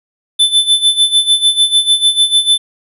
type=tone with tremolo; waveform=square; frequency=3520 Hz; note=A7; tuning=in tune; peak=-6 dBFS; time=0.39-2.58 s; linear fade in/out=10 ms; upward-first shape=sine; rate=6.7 Hz; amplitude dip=80%; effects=resampled to 32000 Hz